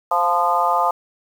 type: harmonic tone with a mistuned harmonic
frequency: 174.61 Hz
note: F3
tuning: in tune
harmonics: 3 / 4 / 5 / 6 / 7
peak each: -26 / -21 / -20 / -22 / -21 dBFS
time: 0.11-0.91 s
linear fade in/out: 5 ms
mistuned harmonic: 6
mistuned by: -27 cents
effects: 7-bit